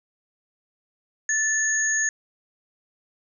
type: tone pair together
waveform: sine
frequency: 1759 / 6641 Hz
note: A6 / G#8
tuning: -1 / -1 cents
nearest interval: octave + major seventh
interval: 2300 cents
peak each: -23 dBFS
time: 1.29-2.09 s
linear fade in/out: 2 ms
effects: none